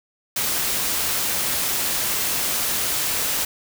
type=noise; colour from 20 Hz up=white; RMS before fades=-23 dBFS; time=0.36-3.45 s; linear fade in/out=5 ms; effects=none